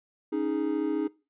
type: chord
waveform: triangle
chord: C# suspended second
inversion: none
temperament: equal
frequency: 277.2 / 311.1 / 415.3 Hz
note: C#4 / D#4 / G#4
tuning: 0 / 0 / 0 cents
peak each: -30 / -26 / -30 dBFS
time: 0.32-1.08 s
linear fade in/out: 10 ms
effects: noise-tail reverb RT60 0.3 s tail -21 dB re dry + resampled to 8000 Hz